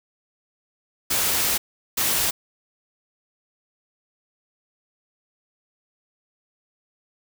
white noise bursts at uneven times, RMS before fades -22 dBFS, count 2, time 1.1-1.58 / 1.97-2.31 s, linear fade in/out 10 ms, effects none

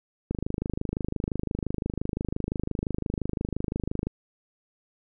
click train, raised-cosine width 3 ms, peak -15 dBFS, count 98, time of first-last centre 0.31-4.07 s, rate 25.8 Hz, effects none

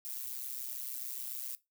violet noise with amplitude modulation, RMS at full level -37 dBFS, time 0.05-1.55 s, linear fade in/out 0 ms, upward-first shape sine, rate 127 Hz, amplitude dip 85%, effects noise-tail reverb RT60 0.2 s tail -18 dB re dry

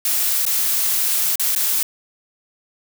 blue noise with dropouts, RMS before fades -19 dBFS, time 0.05-1.83 s, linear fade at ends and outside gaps 2 ms, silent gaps 0.453-0.464 / 1.357-1.396 / 1.551-1.56 s, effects none

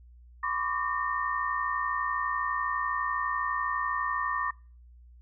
sine tone cluster, 1008 / 1120 / 1180 / 1828 Hz, B5 / C#6 / D6 / A#6, +35 / +18 / +8 / -34 cents, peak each -35 / -32 / -32 / -33 dBFS, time 0.43-4.51 s, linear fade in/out 5 ms, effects noise-tail reverb RT60 0.4 s tail -25 dB re dry + added 60 Hz sine -50 dBFS peak until 5.21 s

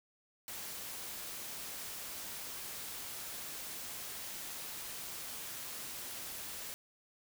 white noise, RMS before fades -44 dBFS, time 0.48-6.74 s, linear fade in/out 0 ms, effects none

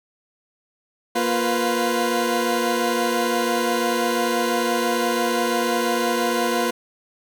20% pulse tone cluster, 236.1 / 351.2 / 501 Hz, A#3 / F4 / B4, +22 / +10 / +25 cents, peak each -19 dBFS, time 1.15-6.71 s, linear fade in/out 10 ms, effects none

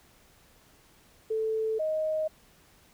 sine tone pair in turn, 440.2 / 624.9 Hz, A4 / D#5, +1 / +7 cents, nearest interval tritone, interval 606 cents, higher second, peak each -26 dBFS, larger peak neither, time 1.3-1.79 / 1.79-2.28 s, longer neither, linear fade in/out 10 ms, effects pink hiss -60 dBFS RMS until 2.93 s

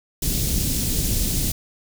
pink band-stop noise, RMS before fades -22 dBFS, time 0.22-1.52 s, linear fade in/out 5 ms, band 240 to 5100 Hz, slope 12 dB/octave, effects none

